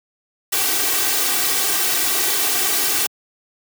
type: noise with comb filter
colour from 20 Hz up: white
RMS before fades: -19 dBFS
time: 0.52-3.07 s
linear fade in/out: 10 ms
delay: 2.6 ms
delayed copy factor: +1
effects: high-pass 150 Hz 12 dB/octave